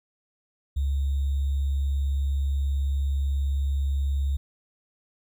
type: tone with sample-and-hold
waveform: sine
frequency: 69.3 Hz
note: C#2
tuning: in tune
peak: -22 dBFS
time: 0.76-4.37 s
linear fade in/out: 10 ms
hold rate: 3675 Hz
effects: none